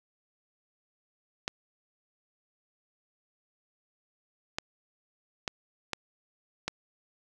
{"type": "clicks", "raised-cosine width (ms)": 0.2, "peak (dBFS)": -13, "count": 5, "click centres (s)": [1.479, 4.585, 5.478, 5.933, 6.68], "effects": []}